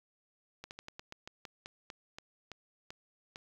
slowing click train, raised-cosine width 0.2 ms, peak -27 dBFS, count 14, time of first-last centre 0.64-3.359 s, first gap 69 ms, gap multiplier 1.17, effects low-pass 7000 Hz 12 dB/octave + 9-bit

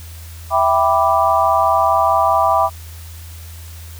sine chord, E minor seventh, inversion none, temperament equal, 659.3 / 784 / 987.8 / 1174.7 Hz, E5 / G5 / B5 / D6, 0 / 0 / 0 / 0 cents, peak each -17 dBFS, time 0.5-2.7 s, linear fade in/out 50 ms, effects added 82 Hz sine -32 dBFS peak until 3.99 s + white hiss -41 dBFS RMS until 3.99 s

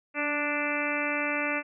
harmonic tone with a mistuned harmonic, 293.7 Hz, D4, in tune, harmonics 1 / 2 / 3 / 4 / 5 / 6 / 7 / 8 / 9, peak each -34 / -34 / -39 / -37 / -35 / -37 / -34 / -34 / -35 dBFS, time 0.14-1.63 s, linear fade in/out 50 ms, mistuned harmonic 1, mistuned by -19 cents, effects none

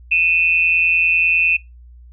sine tone pair together, 2489 / 2659 Hz, D#7 / E7, 0 / +14 cents, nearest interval minor second, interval 114 cents, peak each -15 dBFS, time 0.11-1.57 s, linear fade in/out 10 ms, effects noise-tail reverb RT60 0.2 s tail -22 dB re dry + added 60 Hz sine -39 dBFS peak until 2.12 s

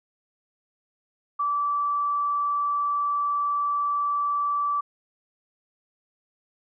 sine tone, 1159 Hz, D6, 23 cents flat, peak -22 dBFS, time 1.39-4.81 s, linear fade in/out 10 ms, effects none

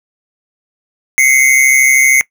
square tone pair together, 2068 / 2201 Hz, C7 / C#7, -21 / -13 cents, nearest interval minor second, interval 108 cents, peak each -10 dBFS, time 1.18-2.21 s, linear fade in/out 0 ms, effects noise-tail reverb RT60 0.1 s tail -21 dB re dry

